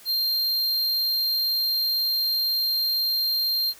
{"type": "tone", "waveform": "square", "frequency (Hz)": 4186, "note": "C8", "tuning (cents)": 0, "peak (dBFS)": -22, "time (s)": [0.05, 3.74], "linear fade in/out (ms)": 50, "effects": ["white hiss -49 dBFS RMS until 3.79 s"]}